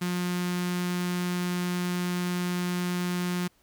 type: tone with notch filter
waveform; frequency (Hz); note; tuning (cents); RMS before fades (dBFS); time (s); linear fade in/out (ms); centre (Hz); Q
sawtooth; 178.1; F3; +34; -29; 0.01-3.48; 10; 590; 0.95
effects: pink hiss -65 dBFS RMS until 3.62 s